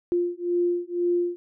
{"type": "beating tone pair", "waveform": "sine", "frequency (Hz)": [349.2, 351.2], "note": ["F4", "F4"], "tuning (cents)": [0, 10], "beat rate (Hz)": 2, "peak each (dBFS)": -25, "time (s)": [0.12, 1.36], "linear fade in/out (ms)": 0, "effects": []}